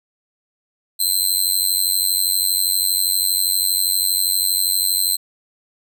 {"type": "tone with amplitude modulation", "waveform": "15% pulse", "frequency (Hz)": 4100, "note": "C8", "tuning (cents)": -36, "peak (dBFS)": -6, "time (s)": [0.99, 5.17], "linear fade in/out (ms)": 20, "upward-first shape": "sine", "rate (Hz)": 92.5, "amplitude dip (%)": 85, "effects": []}